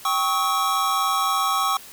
square chord, C# diminished, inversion second, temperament equal with one note detuned, 784 / 1108.7 / 1285.4 Hz, G5 / C#6 / E6, 0 / 0 / -44 cents, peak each -28 / -23 / -25 dBFS, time 0.05-1.77 s, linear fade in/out 2 ms, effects white hiss -43 dBFS RMS until 1.92 s

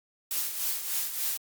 blue noise with tremolo, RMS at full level -28 dBFS, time 0.31-1.37 s, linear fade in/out 0 ms, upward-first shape triangle, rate 3.4 Hz, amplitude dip 65%, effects Opus 48 kbps

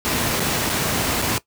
pink noise with dropouts, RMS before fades -21 dBFS, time 0.05-1.38 s, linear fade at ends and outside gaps 0 ms, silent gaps 0.397-0.403 / 0.694-0.699 / 1.217-1.222 s, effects noise-tail reverb RT60 0.1 s tail -18 dB re dry + high-pass 80 Hz 12 dB/octave

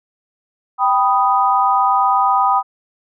sine chord, G augmented, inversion none, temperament equal, 784 / 987.8 / 1244.5 Hz, G5 / B5 / D#6, 0 / 0 / 0 cents, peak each -16 dBFS, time 0.78-2.63 s, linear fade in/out 50 ms, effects none

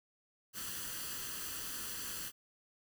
white noise with comb filter, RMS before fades -42 dBFS, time 0.53-2.32 s, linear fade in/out 50 ms, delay 0.66 ms, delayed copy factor +0.65, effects none

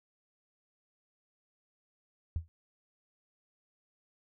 sine tone with exponential decay, 82.41 Hz, E2, in tune, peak -26 dBFS, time 2.36-2.48 s, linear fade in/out 0 ms, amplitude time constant 25 ms, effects none

